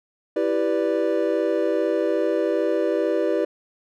triangle chord, E minor seventh, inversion none, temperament equal, 329.6 / 392 / 493.9 / 587.3 Hz, E4 / G4 / B4 / D5, 0 / 0 / 0 / 0 cents, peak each -23 dBFS, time 0.36-3.45 s, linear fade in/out 5 ms, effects none

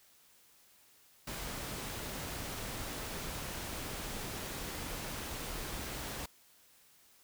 pink noise, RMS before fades -41 dBFS, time 1.27-6.26 s, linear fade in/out 5 ms, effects white hiss -64 dBFS RMS until 7.23 s

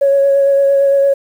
sine tone with vibrato, 554.4 Hz, C#5, in tune, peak -7 dBFS, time 0.01-1.14 s, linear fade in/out 10 ms, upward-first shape sine, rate 8.8 Hz, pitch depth 14 cents each way, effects tanh soft clip ceiling -3 dBFS + 7-bit

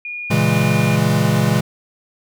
sine tone with pitch glide, 2437 to 2420 Hz, D#7 to D#7, -37 to -49 cents, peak -25 dBFS, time 0.05-0.96 s, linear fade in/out 2 ms, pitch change -12 cents, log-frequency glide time 0.27-0.75 s
square chord, A# half-diminished seventh, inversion none, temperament equal, 116.54 / 138.59 / 164.81 / 207.7 Hz, A#2 / C#3 / E3 / G#3, 0 / 0 / 0 / 0 cents, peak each -20 dBFS, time 0.3-1.61 s, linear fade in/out 10 ms
effects none

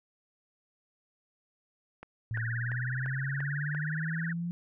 click train, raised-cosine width 0.5 ms, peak -29 dBFS, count 6, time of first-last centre 2.03-3.748 s, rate 2.91 Hz
sine exponential sweep, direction up, 111.7 to 174.4 Hz, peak -31 dBFS, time 2.31-4.51 s, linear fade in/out 0 ms
sine tone with vibrato, 1668 Hz, G#6, 7 cents sharp, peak -35 dBFS, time 2.34-4.33 s, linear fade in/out 5 ms, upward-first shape triangle, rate 19 Hz, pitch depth 270 cents each way
effects none

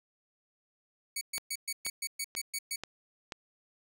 10% pulse tone bursts, 2241 Hz, C#7, 18 cents sharp, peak -24 dBFS, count 10, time 1.16-2.76 s, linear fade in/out 5 ms, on 52 ms, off 120 ms
click train, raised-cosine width 0.2 ms, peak -21 dBFS, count 5, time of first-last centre 1.38-3.322 s, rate 2.06 Hz
effects none

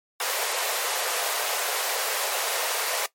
pink high-pass noise, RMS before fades -27 dBFS, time 0.2-3.06 s, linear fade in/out 2 ms, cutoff 450 Hz, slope 48 dB/octave, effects noise-tail reverb RT60 0.1 s tail -17 dB re dry + MP3 64 kbps

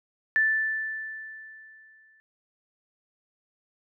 sine tone with exponential decay, 1760 Hz, A6, in tune, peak -18 dBFS, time 0.36-2.2 s, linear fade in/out 0 ms, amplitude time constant 400 ms, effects none

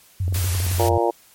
sine tone with vibrato, 90.5 Hz, F#2, 38 cents flat, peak -19 dBFS, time 0.2-0.98 s, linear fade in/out 5 ms, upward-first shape sine, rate 12 Hz, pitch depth 120 cents each way
clicks, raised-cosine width 2 ms, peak -22 dBFS, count 10, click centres 0.28 / 0.325 / 0.36 / 0.444 / 0.55 / 0.602 / 0.666 / 0.714 / 0.784 / 0.915 s
white noise, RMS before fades -29 dBFS, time 0.34-0.89 s, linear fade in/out 5 ms
harmonic tone, 116.54 Hz, A#2, in tune, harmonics 3 / 4 / 5 / 6 / 7 / 8, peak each -22 / -23 / -24 / -25 / -25 / -26 dBFS, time 0.79-1.11 s, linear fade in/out 10 ms
effects white hiss -52 dBFS RMS until 1.34 s + MP3 64 kbps

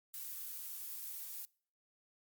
violet noise with high-pass filter sweep, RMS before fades -45 dBFS, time 0.14-1.45 s, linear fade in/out 0 ms, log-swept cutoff 1300 to 780 Hz, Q 2.1, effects noise-tail reverb RT60 0.5 s tail -25 dB re dry + Opus 48 kbps

